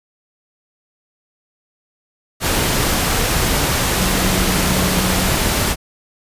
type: tone in noise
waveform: sine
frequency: 185 Hz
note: F#3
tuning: in tune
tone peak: -21 dBFS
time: 3.95-5.31 s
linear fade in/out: 50 ms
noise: pink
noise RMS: -17 dBFS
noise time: 2.4-5.76 s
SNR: -7 dB
effects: resampled to 32000 Hz